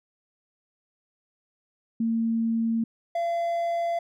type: tone pair in turn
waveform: sine / triangle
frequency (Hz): 227.5 / 681.7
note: A#3 / F5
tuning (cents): -42 / -42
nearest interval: octave + perfect fifth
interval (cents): 1900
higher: second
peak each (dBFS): -22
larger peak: neither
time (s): 2-2.84 / 3.15-3.99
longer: neither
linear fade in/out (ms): 5
effects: none